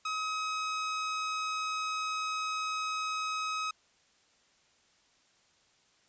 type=tone; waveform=sawtooth; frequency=1271 Hz; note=D#6; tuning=36 cents sharp; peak=-28 dBFS; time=0.05-3.71 s; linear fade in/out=5 ms; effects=white hiss -67 dBFS RMS until 6.08 s + resampled to 16000 Hz